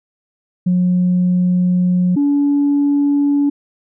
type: tone pair in turn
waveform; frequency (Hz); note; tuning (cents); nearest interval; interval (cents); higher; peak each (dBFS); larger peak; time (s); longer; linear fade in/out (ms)
sine; 180 / 285.7; F#3 / D4; -47 / -48; minor sixth; 799; second; -10; neither; 0.66-2.16 / 2.16-3.5; first; 10
effects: tanh soft clip ceiling -8 dBFS